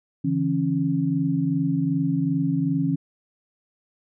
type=tone cluster; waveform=sine; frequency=143.3 / 165.9 / 273.8 Hz; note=D3 / E3 / C#4; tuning=-42 / +11 / -21 cents; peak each=-27 / -24 / -23 dBFS; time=0.24-2.96 s; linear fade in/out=10 ms; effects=none